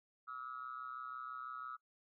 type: tone with amplitude modulation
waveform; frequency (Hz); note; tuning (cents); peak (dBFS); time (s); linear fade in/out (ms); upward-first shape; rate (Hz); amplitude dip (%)
sine; 1289; E6; -39; -39; 0.27-1.77; 20; sine; 126; 90
effects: noise-tail reverb RT60 0.1 s tail -23 dB re dry + tanh soft clip ceiling -35 dBFS